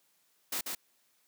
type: noise with echo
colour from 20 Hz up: white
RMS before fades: -34 dBFS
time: 0.52-0.61 s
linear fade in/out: 5 ms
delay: 140 ms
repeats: 1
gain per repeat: -3 dB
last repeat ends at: 0.75 s
effects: white hiss -71 dBFS RMS until 1.27 s + high-pass 150 Hz 12 dB/octave